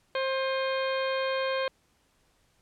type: harmonic tone with a mistuned harmonic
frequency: 530 Hz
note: C5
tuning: 22 cents sharp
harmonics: 1 / 2 / 3 / 4 / 5 / 6 / 7 / 8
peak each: -28 / -34 / -36 / -41 / -40 / -40 / -46 / -43 dBFS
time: 0.15-1.68 s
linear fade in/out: 2 ms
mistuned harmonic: 5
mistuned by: -120 cents
effects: pink hiss -68 dBFS RMS until 2.61 s + low-pass 11000 Hz 12 dB/octave